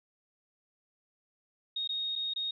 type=tone with dropouts; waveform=sine; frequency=3729 Hz; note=A#7; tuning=in tune; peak=-31 dBFS; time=1.76-2.51 s; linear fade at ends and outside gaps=5 ms; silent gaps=1.876-1.891 / 2.155-2.159 / 2.337-2.36 s; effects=none